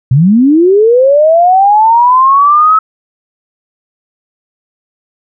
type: linear sweep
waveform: sine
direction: up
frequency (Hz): 118.5 to 1300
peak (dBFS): -3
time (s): 0.11-2.79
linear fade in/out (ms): 5
effects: none